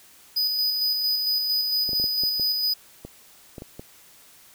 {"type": "tone with tremolo", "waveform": "square", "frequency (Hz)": 4978, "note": "D#8", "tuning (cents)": 0, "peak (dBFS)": -21, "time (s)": [0.36, 2.74], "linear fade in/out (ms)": 10, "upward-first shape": "square", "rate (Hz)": 4.4, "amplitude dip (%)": 30}
{"type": "clicks", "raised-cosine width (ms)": 2, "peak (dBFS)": -23, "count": 10, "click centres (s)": [1.892, 1.932, 1.999, 2.041, 2.236, 2.397, 3.05, 3.582, 3.621, 3.795]}
{"effects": ["white hiss -52 dBFS RMS until 4.54 s"]}